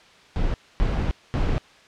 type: noise bursts at uneven times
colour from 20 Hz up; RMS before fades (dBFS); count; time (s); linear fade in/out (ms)
brown; -22; 3; 0.36-0.54 / 0.8-1.11 / 1.34-1.58; 0
effects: white hiss -51 dBFS RMS until 1.87 s + low-pass 4000 Hz 12 dB/octave